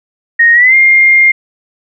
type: tone with pitch glide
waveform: sine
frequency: 1864.7 to 2117 Hz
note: A#6 to C7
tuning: 0 to +20 cents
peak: -3 dBFS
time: 0.39-1.32 s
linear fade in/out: 10 ms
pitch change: +220 cents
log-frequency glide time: 0.53-0.75 s
effects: none